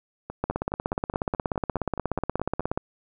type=two click trains; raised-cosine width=1 ms; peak=-19 / -11 dBFS; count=12 / 40; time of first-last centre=0.3-2.606 / 0.44-2.775 s; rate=4.77 / 16.7 Hz; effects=none